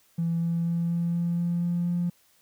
triangle tone with pitch steps, 167.5 / 168.47 / 169.45 / 170.43 / 171.42 / 172.41 / 173.41 / 174.41 Hz, E3 / E3 / E3 / F3 / F3 / F3 / F3 / F3, +28 / +38 / +48 / -42 / -32 / -22 / -12 / -2 cents, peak -20 dBFS, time 0.18-2.1 s, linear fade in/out 10 ms, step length 240 ms, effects tanh soft clip ceiling -21 dBFS + white hiss -63 dBFS RMS until 2.41 s

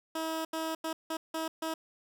15% pulse tone bursts at uneven times, 321.4 Hz, E4, 44 cents flat, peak -26 dBFS, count 6, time 0.15-0.45 / 0.53-0.75 / 0.84-0.93 / 1.1-1.17 / 1.34-1.48 / 1.62-1.74 s, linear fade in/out 5 ms, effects none

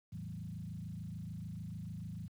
sine tone with frequency modulation, 137.3 Hz, C#3, 16 cents flat, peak -40 dBFS, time 0.12-2.28 s, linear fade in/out 10 ms, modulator 26.8 Hz, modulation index 2.1, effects high-pass 80 Hz 12 dB/octave + 11-bit

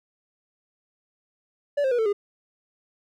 triangle tone with pitch steps, 576 / 528.2 / 484.4 / 444.2 / 407.3 Hz, D5 / C5 / B4 / A4 / G#4, -34 / +16 / -34 / +16 / -34 cents, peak -18 dBFS, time 1.77-2.13 s, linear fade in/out 10 ms, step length 72 ms, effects none

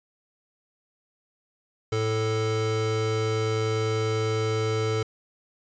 square tone pair together, 110 / 439.7 Hz, A2 / A4, 0 / -1 cents, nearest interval 2 octaves, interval 2399 cents, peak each -27 dBFS, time 1.92-5.03 s, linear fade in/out 5 ms, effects resampled to 16000 Hz

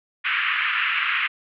white band-pass noise, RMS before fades -23 dBFS, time 0.24-1.28 s, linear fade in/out 20 ms, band 1200 to 2800 Hz, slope 48 dB/octave, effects none

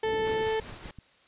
35% pulse tone, 440 Hz, A4, in tune, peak -24 dBFS, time 0.03-0.6 s, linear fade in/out 5 ms
white low-pass noise, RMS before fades -40 dBFS, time 0.03-0.47 s, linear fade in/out 50 ms, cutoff 520 Hz, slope 48 dB/octave
pink noise with tremolo, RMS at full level -42 dBFS, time 0.25-0.91 s, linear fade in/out 2 ms, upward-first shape triangle, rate 5.1 Hz, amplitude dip 50%
click train, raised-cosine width 5 ms, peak -32 dBFS, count 5, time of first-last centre 0.47-0.987 s, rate 7.74 Hz
effects white hiss -61 dBFS RMS until 1.27 s + resampled to 8000 Hz

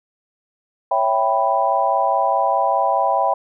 sine chord, C# half-diminished seventh, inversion none, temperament equal, 554.4 / 659.3 / 784 / 987.8 Hz, C#5 / E5 / G5 / B5, 0 / 0 / 0 / 0 cents, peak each -23 / -21 / -19 / -20 dBFS, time 0.91-3.34 s, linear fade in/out 5 ms, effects none

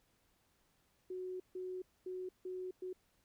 sine tone bursts at uneven times, 368.7 Hz, F#4, 6 cents flat, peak -40 dBFS, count 5, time 1.1-1.4 / 1.55-1.82 / 2.06-2.29 / 2.45-2.71 / 2.82-2.93 s, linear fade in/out 5 ms, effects pink hiss -75 dBFS RMS until 3.24 s

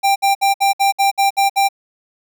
square tone bursts, 790 Hz, G5, 13 cents sharp, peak -12 dBFS, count 9, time 0.03-1.688 s, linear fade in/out 20 ms, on 130 ms, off 61 ms, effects none

